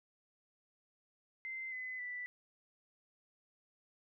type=tone with pitch steps; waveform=sine; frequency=2075 / 2025 / 1976.7 Hz; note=C7 / B6 / B6; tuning=-15 / +43 / +1 cents; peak=-40 dBFS; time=1.45-2.26 s; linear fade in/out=0 ms; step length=270 ms; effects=none